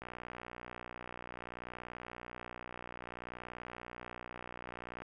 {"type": "click train", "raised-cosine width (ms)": 0.5, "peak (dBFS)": -29, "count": 304, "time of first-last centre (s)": [0.02, 5.02], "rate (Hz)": 60.6, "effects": []}